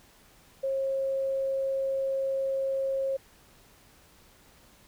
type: tone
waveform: sine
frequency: 539 Hz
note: C#5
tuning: 49 cents flat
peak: -26 dBFS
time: 0.63-3.17 s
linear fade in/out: 10 ms
effects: pink hiss -58 dBFS RMS until 4.87 s